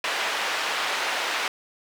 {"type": "band-pass noise", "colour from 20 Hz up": "white", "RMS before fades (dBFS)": -27, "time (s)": [0.04, 1.48], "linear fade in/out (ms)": 2, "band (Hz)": [580, 2700], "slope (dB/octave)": 12, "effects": []}